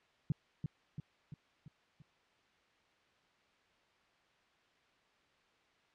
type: tone with echo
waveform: sine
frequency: 149.1 Hz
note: D3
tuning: 27 cents sharp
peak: -28 dBFS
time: 0.3-0.32 s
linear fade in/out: 2 ms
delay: 340 ms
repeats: 5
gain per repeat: -5 dB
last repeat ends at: 2.02 s
effects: white hiss -70 dBFS RMS until 5.94 s + low-pass 3000 Hz 12 dB/octave